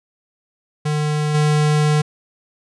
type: tone with level steps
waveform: square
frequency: 150.6 Hz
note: D3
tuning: 44 cents sharp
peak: -18 / -14 dBFS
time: 0.85-2.02 s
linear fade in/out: 10 ms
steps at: 1.34 s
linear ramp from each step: 10 ms
effects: resampled to 22050 Hz